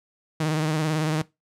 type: tone with vibrato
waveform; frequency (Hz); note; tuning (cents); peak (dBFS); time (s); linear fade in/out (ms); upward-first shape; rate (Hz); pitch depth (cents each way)
sawtooth; 155.56; D#3; 0; -18; 0.4-1.22; 5; sine; 18; 54
effects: noise-tail reverb RT60 0.2 s tail -19 dB re dry + low-pass 10000 Hz 12 dB/octave